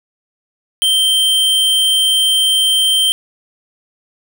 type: tone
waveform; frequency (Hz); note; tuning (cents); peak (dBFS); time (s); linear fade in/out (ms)
square; 3133; G7; -2; -11; 0.82-3.12; 0
effects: none